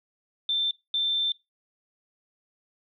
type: tone bursts at uneven times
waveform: sine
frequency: 3560 Hz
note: A7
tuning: 20 cents sharp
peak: -23 dBFS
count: 2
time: 0.49-0.71 / 0.94-1.32 s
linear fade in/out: 2 ms
effects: noise-tail reverb RT60 0.2 s tail -19 dB re dry